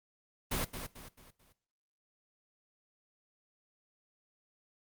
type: noise with echo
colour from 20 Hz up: pink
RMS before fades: -33 dBFS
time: 0.51-0.65 s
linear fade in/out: 10 ms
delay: 220 ms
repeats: 4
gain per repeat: -8 dB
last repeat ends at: 1.53 s
effects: noise-tail reverb RT60 0.5 s tail -19 dB re dry + Opus 32 kbps